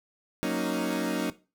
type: chord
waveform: 30% pulse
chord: D# minor seventh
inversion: first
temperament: equal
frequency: 185 / 233.1 / 277.2 / 311.1 Hz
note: F#3 / A#3 / C#4 / D#4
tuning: 0 / 0 / 0 / 0 cents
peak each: -30 dBFS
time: 0.43-1.3 s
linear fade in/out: 0 ms
effects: noise-tail reverb RT60 0.3 s tail -17 dB re dry